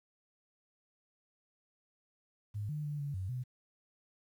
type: tone with pitch steps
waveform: sine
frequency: 103.9 / 150.3 / 147.4 / 142.8 / 94 / 126.3 Hz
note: G#2 / D3 / D3 / D3 / F#2 / B2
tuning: +1 / +40 / +7 / -48 / +28 / +39 cents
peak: -35 dBFS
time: 2.54-3.44 s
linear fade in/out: 20 ms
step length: 150 ms
effects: 11-bit